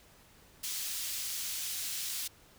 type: high-pass noise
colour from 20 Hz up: pink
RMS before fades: -37 dBFS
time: 0.63-2.28 s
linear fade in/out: 10 ms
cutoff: 3900 Hz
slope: 12 dB/octave
effects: pink hiss -60 dBFS RMS until 2.58 s